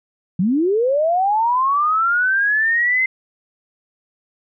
sine linear sweep, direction up, 165.9 to 2080 Hz, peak -14 dBFS, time 0.39-3.06 s, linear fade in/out 5 ms, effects none

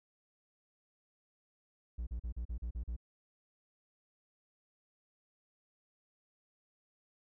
triangle tone bursts, 58.5 Hz, A#1, 7 cents sharp, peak -34 dBFS, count 8, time 1.98-2.965 s, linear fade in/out 10 ms, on 89 ms, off 39 ms, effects none

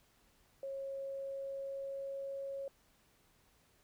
sine tone with pitch glide, 545 to 549.1 Hz, C#5 to C#5, -29 to -17 cents, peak -39 dBFS, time 0.63-2.68 s, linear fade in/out 2 ms, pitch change +12 cents, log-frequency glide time 0.75-2.35 s, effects pink hiss -70 dBFS RMS until 3.83 s

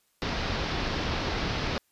pink low-pass noise, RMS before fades -30 dBFS, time 0.22-1.78 s, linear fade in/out 0 ms, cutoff 5300 Hz, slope 48 dB/octave, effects white hiss -70 dBFS RMS until 1.91 s + resampled to 32000 Hz

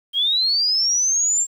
sine linear sweep, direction up, 3165 to 7470 Hz, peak -16 dBFS, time 0.13-1.47 s, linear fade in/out 50 ms, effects 8-bit

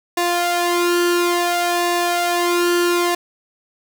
sawtooth tone with flanger, 349.2 Hz, F4, in tune, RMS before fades -18 dBFS, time 0.17-3.15 s, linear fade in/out 5 ms, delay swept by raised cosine 1.1 to 2.2 ms, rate 0.58 Hz, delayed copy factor +0.7, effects 7-bit

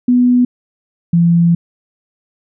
sine tone pair in turn, 246.9 / 170.09 Hz, B3 / F3, 0 / -45 cents, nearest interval tritone, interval 645 cents, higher first, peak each -7 dBFS, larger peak neither, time 0.08-0.45 / 1.13-1.55 s, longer second, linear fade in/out 5 ms, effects none

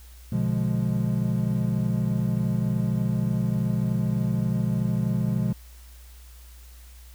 triangle chord, B diminished seventh, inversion none, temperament equal, 123.47 / 146.83 / 174.61 / 207.7 Hz, B2 / D3 / F3 / Ab3, 0 / 0 / 0 / 0 cents, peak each -24 / -29 / -25 / -26 dBFS, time 0.32-5.53 s, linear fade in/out 5 ms, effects added 60 Hz sine -44 dBFS peak until 7.14 s + white hiss -54 dBFS RMS until 7.14 s

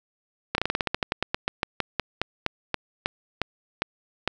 slowing click train, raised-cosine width 0.3 ms, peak -7 dBFS, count 24, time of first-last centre 0.55-4.276 s, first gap 31 ms, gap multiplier 1.13, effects none

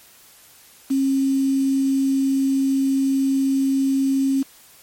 sine tone with quantisation, 270.4 Hz, C#4, 43 cents flat, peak -16 dBFS, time 0.9-4.43 s, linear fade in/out 10 ms, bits 6, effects white hiss -49 dBFS RMS until 4.82 s + MP3 64 kbps

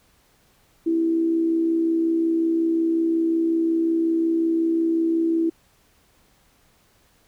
sine tone with amplitude modulation, 329.6 Hz, E4, in tune, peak -16 dBFS, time 0.86-5.5 s, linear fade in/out 10 ms, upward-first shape sine, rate 65.5 Hz, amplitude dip 40%, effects pink hiss -60 dBFS RMS until 7.27 s

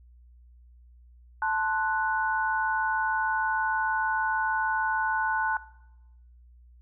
sine chord, F# diminished, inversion first, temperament equal, 880 / 1046.5 / 1480 Hz, A5 / C6 / F#6, 0 / 0 / 0 cents, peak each -27 / -33 / -28 dBFS, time 1.42-5.57 s, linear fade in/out 2 ms, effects noise-tail reverb RT60 0.9 s tail -19 dB re dry + added 60 Hz sine -51 dBFS peak until 6.81 s

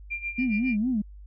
sine tone with tremolo, 2383 Hz, D7, 25 cents sharp, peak -27 dBFS, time 0.1-0.77 s, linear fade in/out 20 ms, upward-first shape sine, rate 7.2 Hz, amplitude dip 80%
sine tone with vibrato, 231.5 Hz, A#3, 12 cents flat, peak -22 dBFS, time 0.38-1.02 s, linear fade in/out 10 ms, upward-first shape sine, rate 4.4 Hz, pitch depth 210 cents each way
effects tanh soft clip ceiling -15 dBFS + added 50 Hz sine -42 dBFS peak until 1.26 s

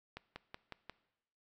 accelerating click train, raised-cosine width 0.3 ms, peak -28 dBFS, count 5, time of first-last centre 0.17-0.896 s, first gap 190 ms, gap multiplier 0.97, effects noise-tail reverb RT60 0.9 s tail -19 dB re dry

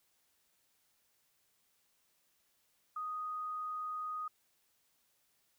sine tone, 1244.5 Hz, D#6, in tune, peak -37 dBFS, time 2.96-4.28 s, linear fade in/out 5 ms, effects white hiss -75 dBFS RMS until 5.58 s

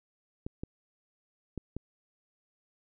clicks, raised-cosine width 3 ms, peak -23 dBFS, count 4, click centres 0.465 / 0.635 / 1.577 / 1.766 s, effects none

